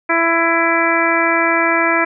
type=harmonic tone; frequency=333.1 Hz; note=E4; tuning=18 cents sharp; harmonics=1 / 2 / 3 / 4 / 5 / 6 / 7; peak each=-20 / -20 / -20 / -20 / -20 / -20 / -20 dBFS; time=0.09-2.05 s; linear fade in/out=10 ms; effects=none